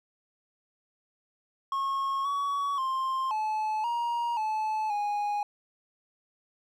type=tone with pitch steps; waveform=triangle; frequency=1089 / 1127 / 1054 / 863 / 945 / 866 / 826 Hz; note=C#6 / C#6 / C6 / A5 / A#5 / A5 / G#5; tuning=-31 / +28 / +12 / -34 / +23 / -28 / -10 cents; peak=-25 dBFS; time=1.72-5.43 s; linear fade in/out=2 ms; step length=530 ms; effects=none